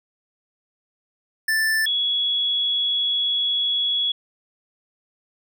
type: tone pair in turn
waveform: square / sine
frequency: 1764 / 3363 Hz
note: A6 / G#7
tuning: +4 / +21 cents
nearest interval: major seventh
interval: 1117 cents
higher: second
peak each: -19 / -19 dBFS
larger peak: neither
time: 1.48-1.86 / 1.86-4.12 s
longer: second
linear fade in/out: 5 ms
effects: none